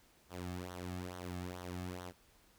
sawtooth tone with flanger, 89.9 Hz, F#2, 49 cents flat, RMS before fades -44 dBFS, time 0.29-2.13 s, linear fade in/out 50 ms, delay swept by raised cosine 0.4 to 2.1 ms, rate 2.3 Hz, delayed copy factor -0.7, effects pink hiss -67 dBFS RMS until 2.58 s

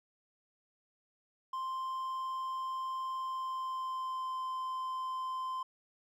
triangle tone with pitch glide, 1046.5 to 1036.9 Hz, C6 to C6, 0 to -16 cents, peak -33 dBFS, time 1.53-5.63 s, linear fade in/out 5 ms, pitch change -16 cents, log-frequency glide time 3.18-4.39 s, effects none

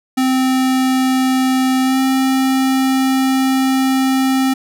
square tone with pitch glide, 260 to 264.1 Hz, C4 to C4, -11 to +16 cents, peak -13 dBFS, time 0.17-4.54 s, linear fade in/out 10 ms, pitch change +27 cents, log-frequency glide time 1.83-1.99 s, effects none

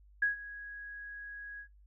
sine tone with ADSR envelope, 1659 Hz, G#6, 2 cents flat, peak -24 dBFS, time 0.22-1.68 s, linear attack 6 ms, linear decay 130 ms, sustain -18 dB, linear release 85 ms, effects noise-tail reverb RT60 0.3 s tail -24 dB re dry + added 50 Hz sine -57 dBFS peak until 1.86 s

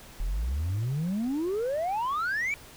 sine exponential sweep, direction up, 38.12 to 2352 Hz, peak -24 dBFS, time 0.2-2.54 s, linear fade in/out 0 ms, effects tanh soft clip ceiling -25 dBFS + pink hiss -49 dBFS RMS until 2.76 s

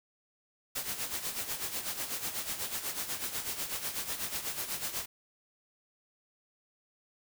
white noise with tremolo, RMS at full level -34 dBFS, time 0.75-5.06 s, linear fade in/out 10 ms, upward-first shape sine, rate 8.1 Hz, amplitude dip 65%, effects none

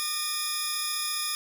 15% pulse tone cluster, 1214 / 1838 / 3395 / 5110 Hz, D#6 / A#6 / G#7 / D#8, -43 / -25 / +37 / +45 cents, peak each -28 / -34 / -30 / -25 dBFS, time 0-1.35 s, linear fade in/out 0 ms, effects none

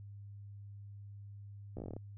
slowing click train, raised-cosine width 2 ms, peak -30 dBFS, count 10, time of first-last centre 1.77-1.965 s, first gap 15 ms, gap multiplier 1.09, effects added 101 Hz sine -47 dBFS peak until 2.17 s

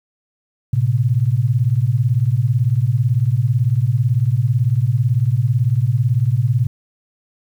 sine beating tone pair, 112 / 130 Hz, A2 / C3, +31 / -11 cents, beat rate 18 Hz, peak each -16 dBFS, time 0.73-6.67 s, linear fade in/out 5 ms, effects 8-bit

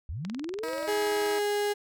sine linear sweep, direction up, 59.7 to 638 Hz, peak -32 dBFS, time 0.09-0.89 s, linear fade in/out 0 ms
click train, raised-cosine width 0.2 ms, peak -23 dBFS, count 23, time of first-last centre 0.25-1.313 s, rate 20.7 Hz
10% pulse tone, 320.4 Hz, E4, 49 cents flat, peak -26 dBFS, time 0.63-1.39 s, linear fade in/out 5 ms
35% pulse tone with pitch glide, 416.5 to 412.2 Hz, G#4 to G#4, +5 to -13 cents, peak -24 dBFS, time 0.87-1.74 s, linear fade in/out 20 ms, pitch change -18 cents, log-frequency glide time 0.98-1.48 s
effects none

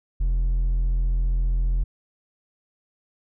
sine tone with hard clipping, 42.54 Hz, F1, 45 cents flat, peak -20 dBFS, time 0.2-1.84 s, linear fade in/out 10 ms, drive 3 dB, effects none

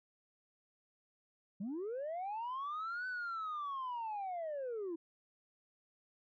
sine linear two-way sweep, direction up then down, 180.2 to 1519 to 319.2 Hz, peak -36 dBFS, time 1.6-4.96 s, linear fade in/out 10 ms, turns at 3.07 s, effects tanh soft clip ceiling -36 dBFS

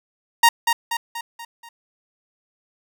sawtooth tone with echo, 932.3 Hz, A#5, in tune, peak -6 dBFS, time 0.43-0.49 s, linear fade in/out 5 ms, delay 240 ms, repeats 5, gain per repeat -6 dB, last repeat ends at 1.69 s, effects none

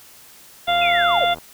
harmonic tone, 696 Hz, F5, 6 cents flat, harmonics 1 / 2 / 3 / 4 / 5, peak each -17 / -25 / -27 / -31 / -23 dBFS, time 0.67-1.35 s, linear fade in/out 20 ms
click train, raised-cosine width 1 ms, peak -23 dBFS, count 58, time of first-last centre 0.68-1.385 s, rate 80.9 Hz
sine linear sweep, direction down, 2637 to 438.1 Hz, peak -20 dBFS, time 0.81-1.25 s, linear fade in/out 10 ms
effects white hiss -46 dBFS RMS until 1.53 s

